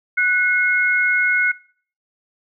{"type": "tone pair together", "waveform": "sine", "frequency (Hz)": [1481, 2161], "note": ["F#6", "C#7"], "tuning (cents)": [1, -45], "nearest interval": "perfect fifth", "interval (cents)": 654, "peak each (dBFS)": -17, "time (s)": [0.17, 1.52], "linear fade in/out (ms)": 10, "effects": ["noise-tail reverb RT60 0.5 s tail -22 dB re dry"]}